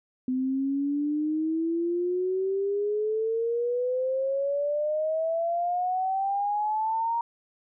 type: exponential sweep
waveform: sine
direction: up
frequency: 253.9 to 940 Hz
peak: -24 dBFS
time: 0.28-7.21 s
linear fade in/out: 2 ms
effects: none